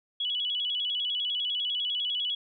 sine tone with vibrato, 3149 Hz, G7, 7 cents sharp, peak -27 dBFS, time 0.2-2.35 s, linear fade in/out 5 ms, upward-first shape square, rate 10 Hz, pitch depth 100 cents each way, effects none

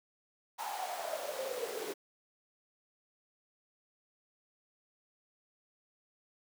pink noise with high-pass filter sweep, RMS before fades -39 dBFS, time 0.58-1.94 s, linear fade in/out 20 ms, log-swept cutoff 870 to 400 Hz, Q 10, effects none

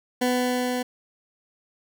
20% pulse tone with level ramp, 249.4 Hz, B3, 17 cents sharp, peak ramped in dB -15 to -20 dBFS, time 0.21-0.83 s, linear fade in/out 10 ms, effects none

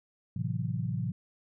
sine chord, F# half-diminished seventh, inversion first, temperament equal, 110 / 130.81 / 164.81 / 185 Hz, A2 / C3 / E3 / F#3, 0 / 0 / 0 / 0 cents, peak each -34 / -34 / -35 / -38 dBFS, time 0.36-1.12 s, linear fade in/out 5 ms, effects none

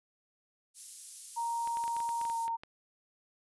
white high-pass noise, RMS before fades -44 dBFS, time 0.74-2.49 s, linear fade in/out 50 ms, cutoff 7300 Hz, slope 12 dB/octave
sine tone with pitch glide, 932.3 to 918.9 Hz, A#5 to A#5, 0 to -25 cents, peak -31 dBFS, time 1.36-2.57 s, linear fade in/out 20 ms, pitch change -25 cents, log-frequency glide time 2.23-2.37 s
clicks, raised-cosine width 0.3 ms, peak -30 dBFS, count 12, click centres 1.674 / 1.771 / 1.839 / 1.879 / 1.966 / 2.003 / 2.091 / 2.214 / 2.252 / 2.299 / 2.48 / 2.635 s
effects resampled to 24000 Hz

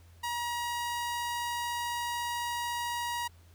sawtooth tone, 954 Hz, A#5, 40 cents sharp, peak -28 dBFS, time 0.23-3.28 s, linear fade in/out 10 ms, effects added 85 Hz sine -54 dBFS peak until 3.54 s + pink hiss -64 dBFS RMS until 3.54 s

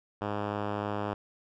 5% pulse tone with low-pass filter, 103.3 Hz, G#2, 9 cents flat, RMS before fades -33 dBFS, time 0.21-1.14 s, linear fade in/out 5 ms, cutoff 1900 Hz, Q 0.58, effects none

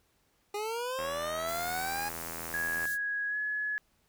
25% pulse linear sweep, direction up, 406.3 to 831 Hz, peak -29 dBFS, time 0.54-2.09 s, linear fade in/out 5 ms
click train, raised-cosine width 0.5 ms, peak -25 dBFS, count 155, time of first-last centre 0.99-2.854 s, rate 82.6 Hz
white band-stop noise, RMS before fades -42 dBFS, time 1.45-2.98 s, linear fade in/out 50 ms, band 260 to 5500 Hz, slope 12 dB/octave
sine tone with pitch glide, 1661.2 to 1698.1 Hz, G#6 to G#6, 0 to +38 cents, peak -30 dBFS, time 2.54-3.78 s, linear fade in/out 0 ms, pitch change +38 cents, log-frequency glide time 3.28-3.37 s
effects pink hiss -71 dBFS RMS until 4.08 s

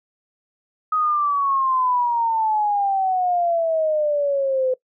sine exponential sweep, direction down, 1263 to 508 Hz, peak -17 dBFS, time 0.92-4.74 s, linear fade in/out 5 ms, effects noise-tail reverb RT60 0.1 s tail -21 dB re dry

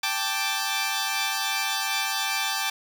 10% pulse chord, G suspended second, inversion none, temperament equal, 784 / 880 / 1174.7 Hz, G5 / A5 / D6, 0 / 0 / 0 cents, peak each -21 dBFS, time 0.03-2.7 s, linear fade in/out 5 ms, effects none

